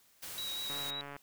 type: noise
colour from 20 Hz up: white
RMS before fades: -44 dBFS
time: 0.22-0.91 s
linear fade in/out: 10 ms
type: tone with vibrato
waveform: sine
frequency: 3847 Hz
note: B7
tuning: 46 cents flat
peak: -37 dBFS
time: 0.38-1.01 s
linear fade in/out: 0 ms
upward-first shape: square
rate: 5.3 Hz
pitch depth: 16 cents each way
type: click train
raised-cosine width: 0.5 ms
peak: -30 dBFS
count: 67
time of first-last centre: 0.7-1.165 s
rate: 142 Hz
effects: white hiss -66 dBFS RMS until 1.22 s